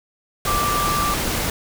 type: tone in noise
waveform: sine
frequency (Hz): 1174.7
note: D6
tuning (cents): 0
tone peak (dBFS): -20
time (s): 0.47-1.14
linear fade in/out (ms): 2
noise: pink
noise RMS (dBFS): -23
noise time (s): 0.45-1.5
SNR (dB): 0
effects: none